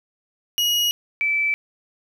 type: tone pair in turn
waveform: 35% pulse / sine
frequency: 2896 / 2317 Hz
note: F#7 / D7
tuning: -38 / -24 cents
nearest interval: major third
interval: 386 cents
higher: first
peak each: -16 / -18 dBFS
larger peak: first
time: 0.58-0.91 / 1.21-1.54 s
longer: neither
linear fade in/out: 0 ms
effects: 9-bit